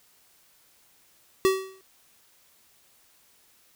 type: tone with exponential decay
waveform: square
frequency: 381.6 Hz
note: G4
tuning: 47 cents flat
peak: -16 dBFS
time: 1.45-1.81 s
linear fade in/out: 0 ms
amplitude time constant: 77 ms
effects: white hiss -61 dBFS RMS until 3.75 s